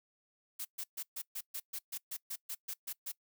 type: noise bursts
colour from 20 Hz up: blue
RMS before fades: -40 dBFS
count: 14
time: 0.59-3.12 s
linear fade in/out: 10 ms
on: 60 ms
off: 130 ms
effects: noise-tail reverb RT60 0.1 s tail -22 dB re dry